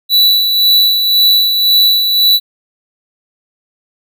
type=tone with tremolo; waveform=square; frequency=3951 Hz; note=B7; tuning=in tune; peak=-6 dBFS; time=0.09-2.4 s; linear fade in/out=50 ms; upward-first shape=sine; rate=1.9 Hz; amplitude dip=45%; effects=none